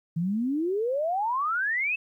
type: exponential sweep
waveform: sine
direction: up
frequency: 158.6 to 2665 Hz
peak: -24 dBFS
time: 0.16-1.96 s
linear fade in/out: 10 ms
effects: 11-bit